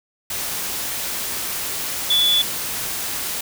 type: tone in noise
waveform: sine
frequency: 3446 Hz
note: A7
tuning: 37 cents flat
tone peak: -14 dBFS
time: 2.1-2.42 s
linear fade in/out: 5 ms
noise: white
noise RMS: -26 dBFS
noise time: 0.3-3.41 s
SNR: +9 dB
effects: none